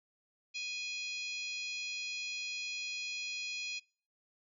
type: harmonic tone with a mistuned harmonic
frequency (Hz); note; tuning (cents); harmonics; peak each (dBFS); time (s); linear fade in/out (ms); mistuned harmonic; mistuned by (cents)
830.6; G#5; 0; 3 / 4 / 5 / 6 / 7 / 8; -39 / -47 / -44 / -49 / -51 / -53; 0.54-3.8; 20; 8; +53
effects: noise-tail reverb RT60 0.5 s tail -26 dB re dry